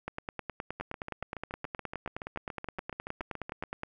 two click trains, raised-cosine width 0.5 ms, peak -20 / -23 dBFS, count 37 / 21, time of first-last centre 0.08-3.834 / 0.8-3.637 s, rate 9.59 / 7.05 Hz, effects none

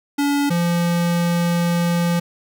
square tone pair in turn, 285.2 / 172.1 Hz, C#4 / F3, +49 / -25 cents, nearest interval major sixth, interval 874 cents, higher first, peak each -17 dBFS, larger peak neither, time 0.18-0.5 / 0.5-2.2 s, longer second, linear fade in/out 10 ms, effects none

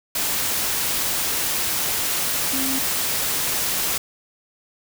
sine tone in noise, 266.3 Hz, C4, 31 cents sharp, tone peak -26 dBFS, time 2.53-2.79 s, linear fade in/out 5 ms, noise white, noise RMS -23 dBFS, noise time 0.15-3.98 s, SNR -6 dB, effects none

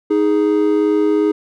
triangle tone pair together, 312.7 / 415.3 Hz, D#4 / G#4, +9 / 0 cents, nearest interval perfect fourth, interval 491 cents, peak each -13 dBFS, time 0.1-1.32 s, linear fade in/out 10 ms, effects none

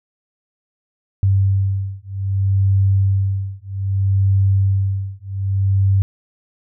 sine beating tone pair, 97.1 / 97.73 Hz, G2 / G2, -16 / -5 cents, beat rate 0.63 Hz, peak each -17 dBFS, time 1.23-6.02 s, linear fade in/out 0 ms, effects none

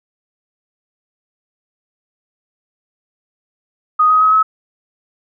sine tone with pitch steps, 1244.5 / 1259 / 1273.6 / 1288.4 Hz, D#6 / D#6 / D#6 / E6, 0 / +20 / +40 / -40 cents, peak -8 dBFS, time 3.99-4.43 s, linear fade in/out 10 ms, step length 110 ms, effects none

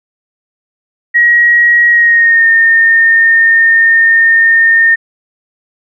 sine tone with pitch glide, 1900 to 1825.8 Hz, A#6 to A#6, +33 to -36 cents, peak -4 dBFS, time 1.14-4.96 s, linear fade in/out 20 ms, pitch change -69 cents, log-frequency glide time 1.89-2.47 s, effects none

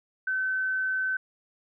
sine tone, 1527 Hz, G6, 46 cents flat, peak -25 dBFS, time 0.27-1.17 s, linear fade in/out 5 ms, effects none

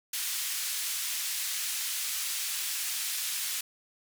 white band-pass noise, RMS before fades -33 dBFS, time 0.13-3.61 s, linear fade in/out 5 ms, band 2000 to 13000 Hz, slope 12 dB/octave, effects none

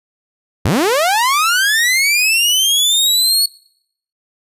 sawtooth linear sweep, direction up, 69.6 to 4410 Hz, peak -8 dBFS, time 0.65-3.46 s, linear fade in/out 5 ms, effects noise-tail reverb RT60 0.7 s tail -24 dB re dry + resampled to 32000 Hz

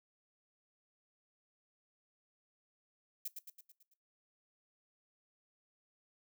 violet noise with echo, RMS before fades -40 dBFS, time 3.25-3.28 s, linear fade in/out 5 ms, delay 110 ms, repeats 6, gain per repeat -5 dB, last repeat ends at 3.94 s, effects noise-tail reverb RT60 0.2 s tail -19 dB re dry

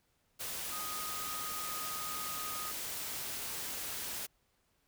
sine tone in noise, 1245 Hz, D#6, 1 cent sharp, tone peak -42 dBFS, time 0.71-2.72 s, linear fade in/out 20 ms, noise white, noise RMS -40 dBFS, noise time 0.39-4.27 s, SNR -5 dB, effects pink hiss -75 dBFS RMS until 4.87 s

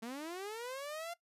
sawtooth linear sweep, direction up, 218.9 to 698.5 Hz, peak -37 dBFS, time 0.02-1.14 s, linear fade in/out 10 ms, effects noise-tail reverb RT60 0.1 s tail -17 dB re dry + resampled to 32000 Hz

